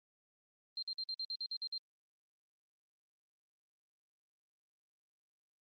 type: tone bursts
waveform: sine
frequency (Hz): 4167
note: C8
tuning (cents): -8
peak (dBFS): -37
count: 10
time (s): 0.77-1.779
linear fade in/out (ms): 2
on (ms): 55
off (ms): 51
effects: Opus 24 kbps